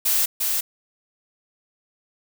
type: noise with echo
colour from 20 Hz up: blue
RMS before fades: -20 dBFS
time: 0.05-0.26 s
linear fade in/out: 10 ms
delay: 350 ms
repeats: 1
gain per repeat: -3 dB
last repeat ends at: 0.61 s
effects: none